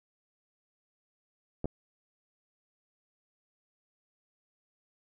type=clicks; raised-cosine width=2 ms; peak=-20 dBFS; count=2; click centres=1.644 / 1.656 s; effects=none